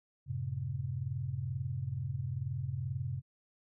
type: chord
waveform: sine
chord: F# diminished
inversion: none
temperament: just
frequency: 92.5 / 111 / 133.2 Hz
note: F#2 / A2 / C3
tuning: 0 / +16 / +31 cents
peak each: -40 / -40 / -36 dBFS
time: 0.26-3.22 s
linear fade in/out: 50 ms
effects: none